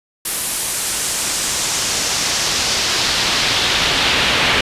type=noise with band-pass filter sweep; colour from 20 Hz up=brown; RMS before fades=-18 dBFS; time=0.25-4.61 s; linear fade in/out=5 ms; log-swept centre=11000 to 2900 Hz; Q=1.4; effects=resampled to 32000 Hz